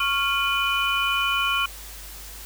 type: tone cluster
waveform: sine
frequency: 1106 / 1392 / 2444 / 2993 Hz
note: C#6 / F6 / D#7 / F#7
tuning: -4 / -6 / -32 / +19 cents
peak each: -26 dBFS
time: 0-1.66 s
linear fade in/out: 5 ms
effects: added 50 Hz sine -41 dBFS peak until 2.45 s + white hiss -41 dBFS RMS until 2.45 s